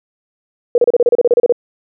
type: tone bursts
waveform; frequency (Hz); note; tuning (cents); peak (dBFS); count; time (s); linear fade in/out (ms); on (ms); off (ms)
sine; 480.9; B4; -46; -6; 13; 0.75-1.524; 2; 30; 32
effects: none